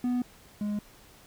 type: tone pair in turn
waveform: triangle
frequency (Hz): 246.9 / 207.6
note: B3 / G#3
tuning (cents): 0 / 0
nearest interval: minor third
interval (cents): 300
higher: first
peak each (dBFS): -23 / -26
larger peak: first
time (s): 0.04-0.22 / 0.61-0.79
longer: neither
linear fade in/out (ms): 2
effects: pink hiss -55 dBFS RMS until 1.26 s